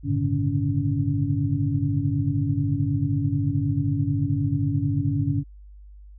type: tone cluster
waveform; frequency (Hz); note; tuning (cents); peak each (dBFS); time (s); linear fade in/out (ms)
sine; 98.1 / 111.4 / 138.1 / 147.4 / 282.8; G2 / A2 / C#3 / D3 / C#4; +2 / +22 / -6 / +7 / +35; -27; 0.03-5.44; 50
effects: added 50 Hz sine -42 dBFS peak until 6.18 s